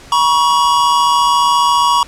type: tone pair together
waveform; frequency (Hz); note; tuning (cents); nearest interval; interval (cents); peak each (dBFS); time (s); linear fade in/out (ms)
square; 962 / 1116.6; B5 / C#6; -46 / +12; minor third; 258; -13; 0.12-2.03; 2
effects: pink hiss -38 dBFS RMS until 2.07 s + low-pass 8000 Hz 12 dB/octave